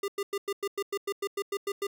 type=tone bursts; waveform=square; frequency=400 Hz; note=G4; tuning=35 cents sharp; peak=-29 dBFS; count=13; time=0.03-1.869 s; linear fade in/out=5 ms; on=51 ms; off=98 ms; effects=none